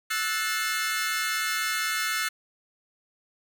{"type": "chord", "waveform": "sawtooth", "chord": "F# half-diminished seventh", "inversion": "third", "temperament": "equal with one note detuned", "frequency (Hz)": [1318.5, 1480, 1760, 2138], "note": ["E6", "F#6", "A6", "C7"], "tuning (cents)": [0, 0, 0, 37], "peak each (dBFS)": -28, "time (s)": [0.1, 2.29], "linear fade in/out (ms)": 10, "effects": []}